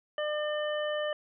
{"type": "harmonic tone", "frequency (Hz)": 600, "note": "D5", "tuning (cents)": 37, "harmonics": [1, 2, 3, 5], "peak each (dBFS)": [-30, -40, -38, -40], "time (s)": [0.18, 1.13], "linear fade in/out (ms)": 2, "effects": []}